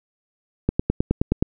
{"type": "click train", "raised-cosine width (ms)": 3, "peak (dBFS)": -5, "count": 8, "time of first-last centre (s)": [0.69, 1.425], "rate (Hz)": 9.52, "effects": []}